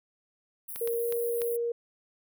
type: high-pass noise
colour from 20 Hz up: white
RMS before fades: -39 dBFS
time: 0.68-1.57 s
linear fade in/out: 10 ms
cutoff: 9700 Hz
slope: 96 dB/octave
type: clicks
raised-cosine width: 0.2 ms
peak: -23 dBFS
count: 4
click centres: 0.76 / 0.875 / 1.124 / 1.418 s
type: tone with pitch glide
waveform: sine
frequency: 466.2 to 470.5 Hz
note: A#4 to A#4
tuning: 0 to +16 cents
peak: -27 dBFS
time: 0.81-1.72 s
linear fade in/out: 5 ms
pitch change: +16 cents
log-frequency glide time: 0.96-1.05 s
effects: none